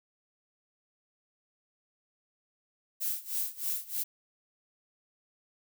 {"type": "noise with tremolo", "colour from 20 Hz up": "violet", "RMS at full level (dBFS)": -31, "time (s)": [3, 4.04], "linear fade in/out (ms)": 20, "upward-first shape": "sine", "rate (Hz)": 3.2, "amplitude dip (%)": 90, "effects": []}